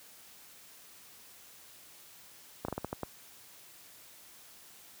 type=slowing click train; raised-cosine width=1 ms; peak=-20 dBFS; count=7; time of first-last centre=2.65-3.033 s; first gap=34 ms; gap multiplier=1.25; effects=white hiss -55 dBFS RMS until 5 s + high-pass 60 Hz 12 dB/octave